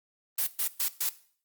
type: noise bursts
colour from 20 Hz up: blue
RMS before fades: -28 dBFS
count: 4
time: 0.38-1.092 s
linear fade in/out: 5 ms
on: 88 ms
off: 120 ms
effects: noise-tail reverb RT60 0.5 s tail -17 dB re dry + Opus 32 kbps